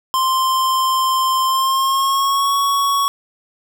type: tone with pitch glide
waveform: square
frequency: 1046.5 to 1115.2 Hz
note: C6 to C#6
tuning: 0 to +10 cents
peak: -15 dBFS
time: 0.14-3.08 s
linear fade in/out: 0 ms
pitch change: +110 cents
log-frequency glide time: 1.44-2.54 s
effects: none